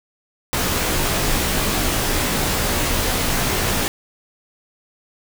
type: noise with comb filter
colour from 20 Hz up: pink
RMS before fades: -20 dBFS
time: 0.53-3.88 s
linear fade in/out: 0 ms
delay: 18 ms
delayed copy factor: -0.7
effects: none